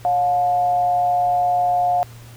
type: tone with frequency modulation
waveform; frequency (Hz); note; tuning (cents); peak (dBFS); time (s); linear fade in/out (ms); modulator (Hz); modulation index
sine; 714; F5; +38; -15; 0.05-2.03; 0; 155; 0.35
effects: added 117 Hz sine -39 dBFS peak until 2.36 s + pink hiss -46 dBFS RMS until 2.36 s